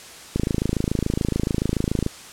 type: click train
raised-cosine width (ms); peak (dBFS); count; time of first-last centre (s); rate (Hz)
3; -8; 47; 0.36-2.064; 27
effects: white hiss -41 dBFS RMS until 2.32 s + low-pass 9000 Hz 12 dB/octave